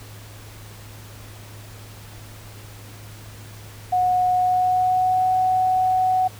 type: tone with pitch glide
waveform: sine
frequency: 730 to 743.6 Hz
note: F#5 to F#5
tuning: -24 to +8 cents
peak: -16 dBFS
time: 3.92-6.28 s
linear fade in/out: 10 ms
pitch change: +32 cents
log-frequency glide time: 4.35-5.32 s
effects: added 105 Hz sine -40 dBFS peak until 6.39 s + pink hiss -44 dBFS RMS until 6.39 s